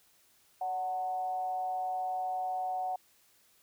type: tone with frequency modulation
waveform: sine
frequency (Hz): 740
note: F#5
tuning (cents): 0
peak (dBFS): -31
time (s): 0.61-2.96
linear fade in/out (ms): 5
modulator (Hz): 168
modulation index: 0.39
effects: white hiss -66 dBFS RMS until 3.62 s